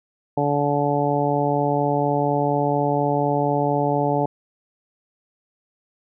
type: harmonic tone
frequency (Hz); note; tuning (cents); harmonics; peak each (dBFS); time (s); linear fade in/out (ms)
144.2; D3; -31; 1 / 2 / 3 / 4 / 5 / 6; -25 / -25 / -25 / -25 / -25 / -25; 0.37-4.26; 5
effects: none